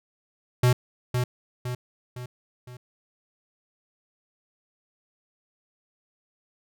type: tone with echo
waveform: square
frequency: 124.2 Hz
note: B2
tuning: 10 cents sharp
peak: -17 dBFS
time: 0.63-0.73 s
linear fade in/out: 5 ms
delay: 510 ms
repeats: 4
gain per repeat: -6 dB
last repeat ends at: 2.77 s
effects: none